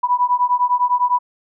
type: beating tone pair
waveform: sine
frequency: 980 / 989.9 Hz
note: B5 / B5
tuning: -14 / +4 cents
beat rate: 9.9 Hz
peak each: -17 dBFS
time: 0.03-1.19 s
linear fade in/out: 10 ms
effects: none